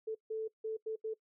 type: tone bursts at uneven times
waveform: sine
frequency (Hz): 440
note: A4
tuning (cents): 0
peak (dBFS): -34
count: 5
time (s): 0.07-0.15 / 0.3-0.48 / 0.64-0.77 / 0.86-0.96 / 1.04-1.14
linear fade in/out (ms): 10
effects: noise-tail reverb RT60 0.1 s tail -21 dB re dry